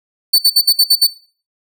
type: tone bursts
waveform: 40% pulse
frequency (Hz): 4505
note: C#8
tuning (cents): +27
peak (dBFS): -5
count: 7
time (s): 0.33-1.072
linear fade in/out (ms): 10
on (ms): 58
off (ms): 56
effects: noise-tail reverb RT60 0.4 s tail -19 dB re dry